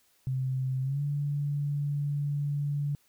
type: tone with pitch glide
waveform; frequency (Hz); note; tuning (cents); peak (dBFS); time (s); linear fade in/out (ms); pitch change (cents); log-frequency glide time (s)
sine; 130.81 to 144.31; C3 to D3; 0 to -30; -27; 0.27-2.95; 0; +170; 0.82-1.01
effects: white hiss -67 dBFS RMS until 3.08 s